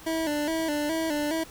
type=tone with vibrato; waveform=25% pulse; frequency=309.3 Hz; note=D#4; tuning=10 cents flat; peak=-22 dBFS; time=0.06-1.44 s; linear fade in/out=10 ms; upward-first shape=square; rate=2.4 Hz; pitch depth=80 cents each way; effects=pink hiss -47 dBFS RMS until 1.5 s